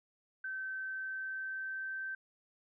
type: tone with pitch glide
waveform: sine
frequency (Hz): 1541 to 1553.5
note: G6 to G6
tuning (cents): -30 to -16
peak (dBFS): -37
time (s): 0.44-2.15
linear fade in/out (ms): 5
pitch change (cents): +14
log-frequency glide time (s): 0.74-2.04
effects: none